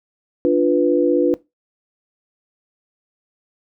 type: chord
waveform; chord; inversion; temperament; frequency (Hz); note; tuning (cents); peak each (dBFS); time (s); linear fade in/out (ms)
sine; B diminished; first; equal; 293.7 / 349.2 / 493.9; D4 / F4 / B4; 0 / 0 / 0; -17; 0.45-1.34; 0
effects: noise-tail reverb RT60 0.2 s tail -19 dB re dry